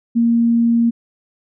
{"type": "tone", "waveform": "sine", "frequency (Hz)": 233.1, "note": "A#3", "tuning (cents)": 0, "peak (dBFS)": -11, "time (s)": [0.15, 0.91], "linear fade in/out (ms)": 20, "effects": []}